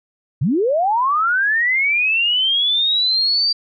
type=linear sweep; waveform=sine; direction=up; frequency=109.5 to 4699 Hz; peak=-14 dBFS; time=0.41-3.53 s; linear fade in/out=10 ms; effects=none